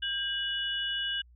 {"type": "tone cluster", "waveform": "sine", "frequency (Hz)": [1597, 2928, 3445], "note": ["G6", "F#7", "A7"], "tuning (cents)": [32, -19, -37], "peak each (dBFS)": [-35, -31, -39], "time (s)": [0.02, 1.22], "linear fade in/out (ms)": 10, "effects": ["added 60 Hz sine -54 dBFS peak until 1.35 s"]}